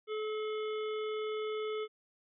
harmonic tone, 430.4 Hz, A4, 38 cents flat, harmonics 1 / 3 / 5 / 7 / 8, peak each -34 / -44 / -48 / -51 / -52 dBFS, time 0.07-1.88 s, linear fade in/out 50 ms, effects none

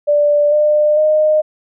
sine tone with pitch steps, 587 / 600.7 / 614.8 Hz, D5 / D5 / D#5, -1 / +39 / -21 cents, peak -9 dBFS, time 0.07-1.42 s, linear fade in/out 20 ms, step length 450 ms, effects none

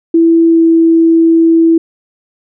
sine tone with pitch glide, 331.2 to 329.1 Hz, E4 to E4, +8 to -3 cents, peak -4 dBFS, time 0.14-1.78 s, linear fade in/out 5 ms, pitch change -11 cents, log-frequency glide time 0.48-0.6 s, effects none

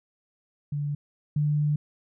sine tone pair in turn, 145.4 / 148.54 Hz, D3 / D3, -17 / +20 cents, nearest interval unison, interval 37 cents, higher second, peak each -26 / -21 dBFS, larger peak second, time 0.72-0.95 / 1.36-1.76 s, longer second, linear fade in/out 5 ms, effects none

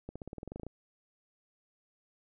accelerating click train, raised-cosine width 2 ms, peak -28 dBFS, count 13, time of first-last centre 0.09-0.666 s, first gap 66 ms, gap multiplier 0.94, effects none

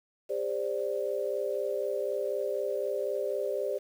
sine chord, G suspended fourth, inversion none, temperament equal with one note detuned, 402.1 / 523.3 / 587.3 Hz, G4 / C5 / D5, +44 / 0 / 0 cents, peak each -33 dBFS, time 0.29-3.79 s, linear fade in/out 20 ms, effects 9-bit

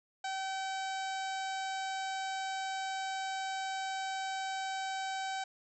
harmonic tone, 768 Hz, G5, 36 cents flat, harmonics 1 / 2 / 3 / 4 / 5 / 6 / 7 / 8 / 9 / 10, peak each -36 / -42 / -48 / -49 / -48 / -52 / -54 / -55 / -54 / -54 dBFS, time 0.24-5.44 s, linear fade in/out 5 ms, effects none

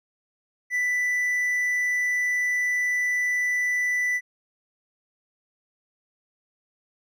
triangle tone, 1982 Hz, B6, 6 cents sharp, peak -20 dBFS, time 0.7-4.21 s, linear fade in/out 50 ms, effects none

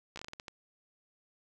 slowing click train, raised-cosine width 0.2 ms, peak -25 dBFS, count 9, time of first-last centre 0.16-0.482 s, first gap 14 ms, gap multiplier 1.29, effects none

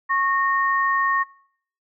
sine tone pair together, 1098 / 1846.6 Hz, C#6 / A#6, -17 / -17 cents, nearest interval major sixth, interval 900 cents, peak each -20 / -22 dBFS, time 0.09-1.24 s, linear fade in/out 20 ms, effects noise-tail reverb RT60 0.6 s tail -22 dB re dry

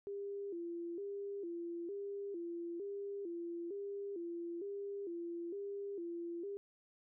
sine tone with vibrato, 370 Hz, F#4, in tune, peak -40 dBFS, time 0.07-6.57 s, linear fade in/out 0 ms, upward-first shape square, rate 1.1 Hz, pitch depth 140 cents each way, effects none

